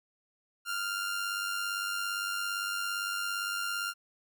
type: tone with amplitude modulation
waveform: sawtooth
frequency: 1396.9 Hz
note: F6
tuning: in tune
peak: -26 dBFS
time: 0.65-3.94 s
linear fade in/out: 50 ms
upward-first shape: sine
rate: 97.6 Hz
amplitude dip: 45%
effects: none